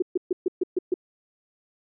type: tone bursts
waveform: sine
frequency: 363.3 Hz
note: F#4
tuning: 32 cents flat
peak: -19 dBFS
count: 7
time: 0-0.941 s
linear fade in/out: 5 ms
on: 23 ms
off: 130 ms
effects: none